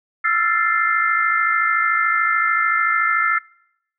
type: chord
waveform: sine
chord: F major seventh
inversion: third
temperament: equal with one note detuned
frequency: 1318.5 / 1372.1 / 1760 / 2093 Hz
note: E6 / F6 / A6 / C7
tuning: 0 / -31 / 0 / 0 cents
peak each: -21 dBFS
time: 0.24-3.39 s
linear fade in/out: 10 ms
effects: noise-tail reverb RT60 0.8 s tail -26 dB re dry